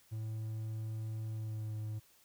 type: tone with pitch glide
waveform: triangle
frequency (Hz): 110 to 107.86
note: A2 to A2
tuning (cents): 0 to -34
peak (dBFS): -35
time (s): 0.11-2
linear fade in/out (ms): 20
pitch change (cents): -34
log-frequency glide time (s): 1.32-1.75
effects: white hiss -66 dBFS RMS until 2.24 s